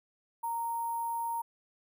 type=tone with sample-and-hold; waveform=sine; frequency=929 Hz; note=A#5; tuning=6 cents flat; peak=-31 dBFS; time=0.43-1.42 s; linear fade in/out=10 ms; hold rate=11025 Hz; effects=none